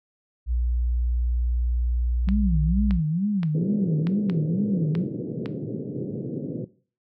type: tone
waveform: sine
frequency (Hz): 60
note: B1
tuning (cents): -49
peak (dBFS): -21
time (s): 0.46-3.01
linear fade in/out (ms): 50
type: tone with vibrato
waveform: sine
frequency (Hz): 178.7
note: F3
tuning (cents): +40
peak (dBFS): -21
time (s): 2.27-5.04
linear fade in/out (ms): 10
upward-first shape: sine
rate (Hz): 2.2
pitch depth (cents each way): 280
type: clicks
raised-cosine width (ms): 0.3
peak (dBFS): -19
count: 7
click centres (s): 2.288 / 2.909 / 3.432 / 4.07 / 4.298 / 4.952 / 5.459
type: band-pass noise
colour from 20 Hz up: pink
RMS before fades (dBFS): -31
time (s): 3.54-6.65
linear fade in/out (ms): 10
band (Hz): 120 to 480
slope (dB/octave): 48
effects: noise-tail reverb RT60 0.4 s tail -17 dB re dry